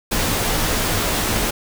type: noise with comb filter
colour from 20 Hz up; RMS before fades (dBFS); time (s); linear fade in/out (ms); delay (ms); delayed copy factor
pink; -20; 0.11-1.51; 10; 15; -0.55
effects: none